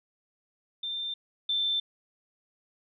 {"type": "tone pair in turn", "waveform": "sine", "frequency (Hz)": [3584, 3551], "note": ["A7", "A7"], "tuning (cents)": [31, 15], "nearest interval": "unison", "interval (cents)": 16, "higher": "first", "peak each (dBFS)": [-31, -25], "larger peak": "second", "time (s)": [[0.83, 1.14], [1.49, 1.8]], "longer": "neither", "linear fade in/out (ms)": 5, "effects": []}